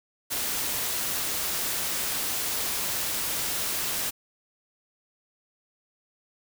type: noise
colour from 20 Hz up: white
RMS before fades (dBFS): -29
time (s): 0.3-4.11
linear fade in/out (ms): 20
effects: none